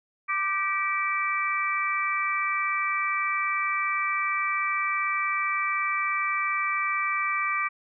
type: harmonic tone with a mistuned harmonic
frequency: 386.8 Hz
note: G4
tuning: 23 cents flat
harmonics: 3 / 4 / 5 / 6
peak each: -27 / -38 / -32 / -28 dBFS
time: 0.28-7.69 s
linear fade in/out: 20 ms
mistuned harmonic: 3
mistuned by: +34 cents
effects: none